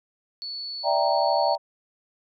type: tone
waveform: sine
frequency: 4435 Hz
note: C#8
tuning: in tune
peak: -31 dBFS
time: 0.42-1.55 s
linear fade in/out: 0 ms
type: chord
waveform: sine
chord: E half-diminished seventh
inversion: third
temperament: equal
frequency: 587.3 / 659.3 / 784 / 932.3 Hz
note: D5 / E5 / G5 / Bb5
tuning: 0 / 0 / 0 / 0 cents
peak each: -25 dBFS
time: 0.83-1.58 s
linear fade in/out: 50 ms
effects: none